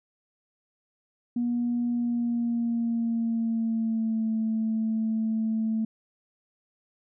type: tone with pitch glide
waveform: sine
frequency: 240 to 221.4 Hz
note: B3 to A3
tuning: -49 to +11 cents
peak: -23 dBFS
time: 1.36-5.85 s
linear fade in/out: 5 ms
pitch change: -140 cents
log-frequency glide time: 1.89-4.3 s
effects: tanh soft clip ceiling -19 dBFS